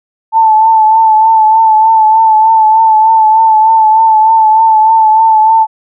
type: tone with vibrato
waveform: sine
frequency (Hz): 880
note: A5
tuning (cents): 0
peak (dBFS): -3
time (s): 0.32-5.67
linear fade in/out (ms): 50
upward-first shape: triangle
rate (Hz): 3.3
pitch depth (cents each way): 41
effects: none